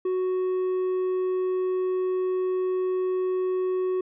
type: tone with hard clipping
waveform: sine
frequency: 370 Hz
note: F#4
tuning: in tune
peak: -24 dBFS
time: 0.05-4.01 s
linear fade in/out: 5 ms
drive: 3 dB
effects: resampled to 8000 Hz